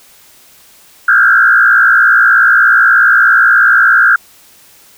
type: tone with frequency modulation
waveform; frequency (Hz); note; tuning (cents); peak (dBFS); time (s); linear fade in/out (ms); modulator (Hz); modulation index
sine; 1497; F#6; +20; -4; 1.08-4.16; 5; 58.4; 2.4
effects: white hiss -43 dBFS RMS until 4.97 s